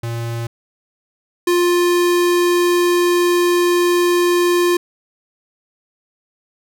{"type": "tone pair in turn", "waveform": "square", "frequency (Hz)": [116.54, 351.2], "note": ["A#2", "F4"], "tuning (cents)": [0, 10], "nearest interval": "octave + perfect fifth", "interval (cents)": 1910, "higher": "second", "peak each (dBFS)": [-22, -13], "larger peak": "second", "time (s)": [[0.03, 0.47], [1.47, 4.77]], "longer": "second", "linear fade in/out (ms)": 5, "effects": []}